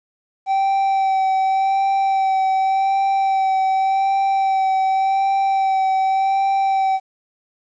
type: tone with vibrato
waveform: triangle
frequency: 773 Hz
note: G5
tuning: 24 cents flat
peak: -13 dBFS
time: 0.46-7 s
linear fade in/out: 50 ms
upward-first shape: sine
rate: 0.87 Hz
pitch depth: 18 cents each way
effects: resampled to 16000 Hz + 9-bit